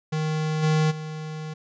square tone with level steps, 155.56 Hz, D#3, in tune, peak -24 / -19 / -32 dBFS, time 0.12-1.54 s, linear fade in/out 10 ms, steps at 0.62 / 0.9 s, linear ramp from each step 20 ms, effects resampled to 16000 Hz

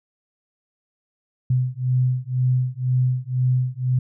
sine beating tone pair, 126.1 / 128.1 Hz, B2 / C3, +36 / -36 cents, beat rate 2 Hz, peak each -21 dBFS, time 1.5-3.99 s, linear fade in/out 5 ms, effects none

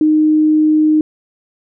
sine tone, 308.3 Hz, D#4, 16 cents flat, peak -8 dBFS, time 0.01-1.01 s, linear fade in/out 2 ms, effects none

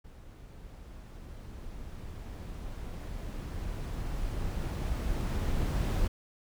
brown noise with level ramp, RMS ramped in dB -49 to -28 dBFS, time 0.04-6.08 s, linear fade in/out 10 ms, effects none

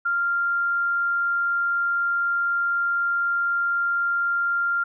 sine tone, 1392 Hz, F6, 6 cents flat, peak -20 dBFS, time 0.05-4.84 s, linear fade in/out 10 ms, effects none

